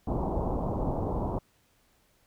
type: low-pass noise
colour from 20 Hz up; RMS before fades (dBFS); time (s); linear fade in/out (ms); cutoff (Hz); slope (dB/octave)
pink; -30; 0.07-1.39; 5; 1000; 48
effects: pink hiss -67 dBFS RMS until 2.26 s